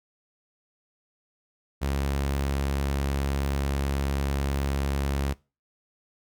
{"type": "tone", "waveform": "sawtooth", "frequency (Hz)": 69.3, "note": "C#2", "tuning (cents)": 0, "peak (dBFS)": -21, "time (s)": [1.81, 5.34], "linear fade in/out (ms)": 20, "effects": ["noise-tail reverb RT60 0.3 s tail -22 dB re dry"]}